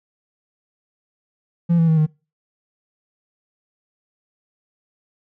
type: tone with pitch steps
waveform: triangle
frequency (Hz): 170.5 / 164.98 / 159.63 / 154.46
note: F3 / E3 / D#3 / D#3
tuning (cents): -41 / +2 / +45 / -12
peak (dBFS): -10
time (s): 1.69-2.066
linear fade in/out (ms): 20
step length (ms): 94
effects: noise-tail reverb RT60 0.3 s tail -25 dB re dry + tanh soft clip ceiling -7 dBFS